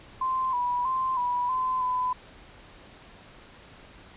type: tone with pitch steps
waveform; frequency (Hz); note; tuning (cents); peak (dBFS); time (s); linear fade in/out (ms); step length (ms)
sine; 1040 / 979 / 1042 / 980 / 1026 / 1005; C6 / B5 / C6 / B5 / C6 / B5; -11 / -15 / -7 / -14 / -34 / +30; -24; 0.21-2.13; 5; 320
effects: pink hiss -50 dBFS RMS until 4.16 s + resampled to 8000 Hz